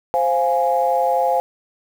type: chord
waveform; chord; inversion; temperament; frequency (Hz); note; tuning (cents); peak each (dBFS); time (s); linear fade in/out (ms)
sine; F minor; second; equal; 523.3 / 698.5 / 830.6; C5 / F5 / Ab5; 0 / 0 / 0; -19; 0.14-1.4; 0
effects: tanh soft clip ceiling -5 dBFS + 7-bit